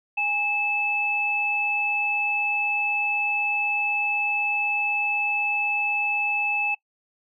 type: tone pair together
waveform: sine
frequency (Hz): 824 / 2616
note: G#5 / E7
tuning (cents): -14 / -14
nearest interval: octave + minor sixth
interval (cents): 2000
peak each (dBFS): -29 / -22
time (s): 0.17-6.75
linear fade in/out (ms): 10
effects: noise-tail reverb RT60 0.1 s tail -21 dB re dry